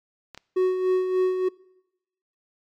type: clicks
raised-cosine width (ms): 0.2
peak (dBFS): -22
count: 2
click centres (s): 0.347 / 0.376
type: tone with tremolo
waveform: triangle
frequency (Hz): 370.4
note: F#4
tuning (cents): +2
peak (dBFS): -15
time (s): 0.56-1.49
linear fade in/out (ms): 10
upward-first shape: sine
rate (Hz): 3.4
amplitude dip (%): 50
effects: noise-tail reverb RT60 0.9 s tail -23 dB re dry + MP3 96 kbps